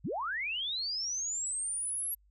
sine linear sweep, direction up, 89.9 to 11470 Hz, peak -32 dBFS, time 0.04-2.15 s, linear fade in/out 10 ms, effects added 50 Hz sine -62 dBFS peak until 2.3 s

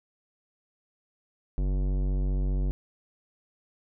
sine tone with tanh clipping, 47.53 Hz, F#1, 47 cents sharp, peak -26 dBFS, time 1.58-2.71 s, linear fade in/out 0 ms, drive 17 dB, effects none

